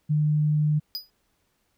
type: tone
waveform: sine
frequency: 151 Hz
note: D3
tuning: 48 cents sharp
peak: -19 dBFS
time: 0.09-0.8 s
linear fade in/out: 20 ms
type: tone with exponential decay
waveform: square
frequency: 4944 Hz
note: D#8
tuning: 12 cents flat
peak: -26 dBFS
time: 0.95-1.1 s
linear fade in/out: 0 ms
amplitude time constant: 31 ms
effects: pink hiss -71 dBFS RMS until 1.77 s